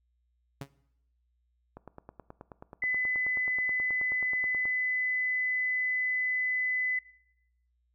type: tone with exponential decay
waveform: sawtooth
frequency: 138.59 Hz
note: C#3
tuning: in tune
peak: -31 dBFS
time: 0.61-0.7 s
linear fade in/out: 5 ms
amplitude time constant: 18 ms
type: click train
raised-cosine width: 1 ms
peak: -30 dBFS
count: 28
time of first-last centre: 1.77-4.655 s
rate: 9.36 Hz
type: tone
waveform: sine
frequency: 2009 Hz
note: B6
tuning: 29 cents sharp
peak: -27 dBFS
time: 2.82-6.99 s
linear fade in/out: 5 ms
effects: noise-tail reverb RT60 0.8 s tail -19 dB re dry + added 60 Hz sine -70 dBFS peak until 7.94 s